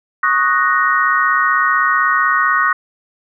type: chord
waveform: sine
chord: D# minor seventh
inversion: third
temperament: equal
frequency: 1108.7 / 1244.5 / 1480 / 1864.7 Hz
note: C#6 / D#6 / F#6 / A#6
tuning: 0 / 0 / 0 / 0 cents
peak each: -17 dBFS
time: 0.23-2.73 s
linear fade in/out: 5 ms
effects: none